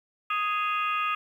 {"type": "harmonic tone with a mistuned harmonic", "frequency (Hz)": 415.3, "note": "G#4", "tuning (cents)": 0, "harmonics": [3, 4, 5, 6, 7, 8], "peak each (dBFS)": [-26, -39, -40, -34, -34, -44], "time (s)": [0.3, 1.15], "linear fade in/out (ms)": 5, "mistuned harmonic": 7, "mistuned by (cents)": -90, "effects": ["10-bit"]}